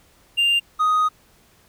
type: tone pair in turn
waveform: triangle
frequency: 2794 / 1248.1 Hz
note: F7 / D#6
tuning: 0 / +5 cents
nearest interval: octave + major second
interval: 1395 cents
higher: first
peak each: -13 dBFS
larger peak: neither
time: 0.37-0.6 / 0.79-1.09 s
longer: second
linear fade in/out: 20 ms
effects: tanh soft clip ceiling -9 dBFS + pink hiss -56 dBFS RMS until 1.68 s